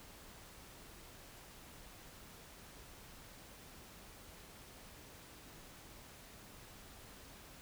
silence, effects pink hiss -56 dBFS RMS until 7.61 s

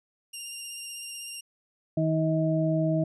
10% pulse tone with vibrato, 2794 Hz, F7, in tune, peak -28 dBFS, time 0.33-1.41 s, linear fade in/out 10 ms, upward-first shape triangle, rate 16 Hz, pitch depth 25 cents each way
harmonic tone, 159 Hz, D#3, 38 cents sharp, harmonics 1 / 2 / 4, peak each -25 / -28 / -28 dBFS, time 1.97-3.04 s, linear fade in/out 5 ms
effects resampled to 24000 Hz

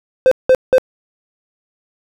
triangle tone bursts, 516 Hz, C5, 24 cents flat, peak -4 dBFS, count 3, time 0.26-0.782 s, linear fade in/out 0 ms, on 54 ms, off 180 ms, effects none

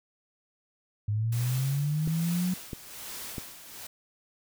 sine linear sweep, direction up, 102.4 to 185 Hz, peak -25 dBFS, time 1.08-2.54 s, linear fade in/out 5 ms
white noise with tremolo, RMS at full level -39 dBFS, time 1.32-3.87 s, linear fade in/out 5 ms, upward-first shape sine, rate 1.2 Hz, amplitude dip 65%
clicks, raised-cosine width 3 ms, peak -22 dBFS, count 3, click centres 2.075 / 2.732 / 3.382 s
effects none

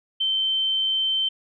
sine tone, 3101 Hz, G7, 19 cents flat, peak -20 dBFS, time 0.2-1.29 s, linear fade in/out 10 ms, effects none

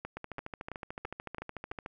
two click trains, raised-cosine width 0.5 ms, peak -23 / -24 dBFS, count 6 / 24, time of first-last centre 0.05-1.717 / 0.17-1.861 s, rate 3 / 13.6 Hz, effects none

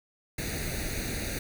pink noise with comb filter, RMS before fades -33 dBFS, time 0.38-1.39 s, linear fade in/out 5 ms, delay 0.47 ms, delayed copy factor +0.8, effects none

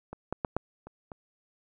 clicks, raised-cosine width 1 ms, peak -25 / -17 / -14 / -13 / -30 / -27 dBFS, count 6, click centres 0.13 / 0.326 / 0.448 / 0.566 / 0.87 / 1.118 s, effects none

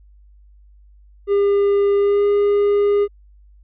triangle tone with pitch glide, 402.5 to 408.1 Hz, G4 to G#4, +46 to -30 cents, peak -11 dBFS, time 1.27-3.08 s, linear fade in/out 50 ms, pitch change +24 cents, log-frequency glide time 1.97-2.25 s, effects added 50 Hz sine -45 dBFS peak until 3.63 s + resampled to 8000 Hz

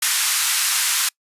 white band-pass noise, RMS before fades -20 dBFS, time 0.02-1.09 s, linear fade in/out 5 ms, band 1100 to 12000 Hz, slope 24 dB/octave, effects noise-tail reverb RT60 0.1 s tail -26 dB re dry + resampled to 32000 Hz

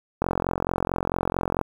click train, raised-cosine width 1 ms, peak -9 dBFS, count 63, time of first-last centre 0.22-1.613 s, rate 44.5 Hz, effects 7-bit

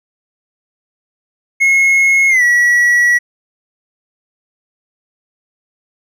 triangle tone with pitch glide, 2169 to 1932.4 Hz, C#7 to B6, -38 to -38 cents, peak -6 dBFS, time 1.6-3.19 s, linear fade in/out 20 ms, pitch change -200 cents, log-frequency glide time 2.29-2.43 s, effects none

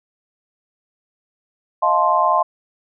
sine chord, F dominant seventh, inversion third, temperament just, 628.6 / 698.5 / 873.1 / 1047.7 Hz, Eb5 / F5 / A5 / C6, +18 / 0 / -14 / +2 cents, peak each -21 / -20 / -20 / -16 dBFS, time 1.82-2.43 s, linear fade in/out 10 ms, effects none

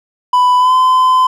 triangle tone with pitch glide, 995 to 1023 Hz, B5 to C6, +13 to -39 cents, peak -5 dBFS, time 0.33-1.27 s, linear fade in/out 5 ms, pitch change +48 cents, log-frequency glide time 0.58-0.73 s, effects none

